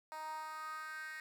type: tone with high-pass filter sweep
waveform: 10% pulse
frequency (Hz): 311.8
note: D#4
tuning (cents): +4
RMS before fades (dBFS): -45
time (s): 0.12-1.2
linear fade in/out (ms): 0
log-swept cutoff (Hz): 800 to 1800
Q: 5.4
effects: none